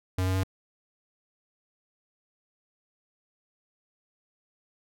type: tone with pitch steps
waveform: square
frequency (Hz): 92.5 / 93.63 / 94.77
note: F#2 / F#2 / F#2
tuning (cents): 0 / +21 / +42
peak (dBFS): -25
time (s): 0.18-0.435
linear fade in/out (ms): 5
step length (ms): 85
effects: none